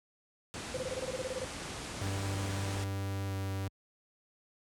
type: low-pass noise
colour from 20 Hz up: pink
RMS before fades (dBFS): -41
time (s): 0.54-2.84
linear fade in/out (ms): 0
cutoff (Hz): 9900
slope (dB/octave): 48
type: tone bursts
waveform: sine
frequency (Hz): 516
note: C5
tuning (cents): -24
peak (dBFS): -33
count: 13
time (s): 0.74-1.445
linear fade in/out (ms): 5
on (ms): 33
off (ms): 23
type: tone with pitch glide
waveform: 45% pulse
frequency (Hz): 98 to 97.15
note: G2 to G2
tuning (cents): 0 to -15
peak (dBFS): -33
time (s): 2.01-3.68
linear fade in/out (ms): 5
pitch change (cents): -15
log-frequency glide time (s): 3.27-3.35
effects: high-pass 60 Hz 12 dB/octave